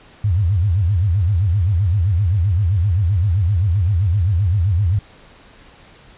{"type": "tone with vibrato", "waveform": "sine", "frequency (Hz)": 93.3, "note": "F#2", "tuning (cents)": 15, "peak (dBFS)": -13, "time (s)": [0.24, 4.99], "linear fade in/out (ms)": 5, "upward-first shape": "sine", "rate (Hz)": 7.7, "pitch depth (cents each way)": 240, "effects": ["pink hiss -46 dBFS RMS until 6.17 s", "resampled to 8000 Hz"]}